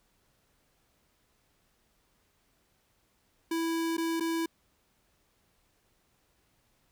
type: tone with dropouts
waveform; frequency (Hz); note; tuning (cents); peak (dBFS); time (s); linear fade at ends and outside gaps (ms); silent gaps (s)
square; 329.6; E4; 0; -29; 3.51-4.46; 5; 3.969-3.979 / 4.199-4.206
effects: pink hiss -71 dBFS RMS until 6.91 s